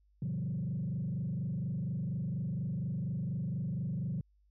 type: tone with frequency modulation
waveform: sine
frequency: 151.9 Hz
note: D#3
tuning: 41 cents flat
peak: -31 dBFS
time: 0.22-4.21 s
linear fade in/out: 2 ms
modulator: 24.2 Hz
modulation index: 1.6
effects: tanh soft clip ceiling -29 dBFS + added 50 Hz sine -65 dBFS peak until 4.5 s